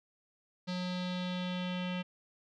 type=tone with low-pass filter sweep; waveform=square; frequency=181 Hz; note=F#3; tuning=38 cents flat; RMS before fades=-36 dBFS; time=0.67-2.03 s; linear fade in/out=20 ms; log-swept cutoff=4400 to 2900 Hz; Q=3.7; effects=none